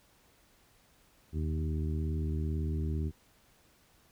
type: harmonic tone with a mistuned harmonic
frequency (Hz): 77.78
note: D#2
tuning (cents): 0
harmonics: 1 / 2 / 3 / 4 / 5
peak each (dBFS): -31 / -37 / -41 / -43 / -45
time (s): 1.32-3.12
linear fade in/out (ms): 50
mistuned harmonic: 1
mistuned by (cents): +39
effects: pink hiss -65 dBFS RMS until 4.11 s